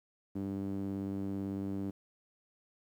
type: tone with band-pass filter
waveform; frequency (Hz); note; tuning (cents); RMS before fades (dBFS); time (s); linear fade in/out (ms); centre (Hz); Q
sawtooth; 98; G2; 0; -37; 0.35-1.91; 10; 260; 2.7
effects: 11-bit